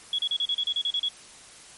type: tone bursts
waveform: sine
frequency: 3355 Hz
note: G#7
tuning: 17 cents sharp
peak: -23 dBFS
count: 11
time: 0.13-1.085 s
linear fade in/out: 2 ms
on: 55 ms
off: 35 ms
effects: white hiss -48 dBFS RMS until 1.77 s + MP3 48 kbps